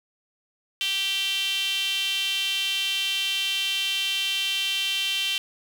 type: tone with high-pass filter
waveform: sawtooth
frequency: 390 Hz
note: G4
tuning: 9 cents flat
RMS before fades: -26 dBFS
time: 0.81-5.38 s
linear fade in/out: 0 ms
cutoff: 3000 Hz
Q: 7.6
effects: 9-bit